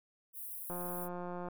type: high-pass noise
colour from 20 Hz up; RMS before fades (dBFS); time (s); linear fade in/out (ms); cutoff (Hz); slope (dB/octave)
white; -44; 0.33-1.09; 50; 10000; 48
type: click train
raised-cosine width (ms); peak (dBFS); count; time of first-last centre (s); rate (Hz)
1; -29; 140; 0.7-1.485; 177
effects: none